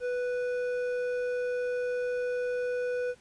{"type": "tone with hard clipping", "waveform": "sine", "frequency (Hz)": 493.9, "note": "B4", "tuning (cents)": 0, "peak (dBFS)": -30, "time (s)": [0, 3.15], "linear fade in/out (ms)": 50, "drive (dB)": 8, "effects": ["pink hiss -60 dBFS RMS until 3.2 s", "resampled to 22050 Hz"]}